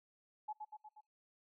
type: tone with echo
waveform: sine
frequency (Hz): 851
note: G#5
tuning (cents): +42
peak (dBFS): -39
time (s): 0.48-0.53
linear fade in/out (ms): 10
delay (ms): 120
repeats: 4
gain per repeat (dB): -4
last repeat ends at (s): 1.01
effects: noise-tail reverb RT60 0.2 s tail -24 dB re dry